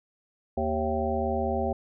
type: harmonic tone with a mistuned harmonic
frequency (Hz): 77.78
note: D#2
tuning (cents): 0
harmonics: 1 / 3 / 5 / 7 / 9 / 10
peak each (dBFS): -32 / -32 / -32 / -32 / -32 / -32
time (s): 0.57-1.73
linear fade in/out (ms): 5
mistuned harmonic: 9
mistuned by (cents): -67
effects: none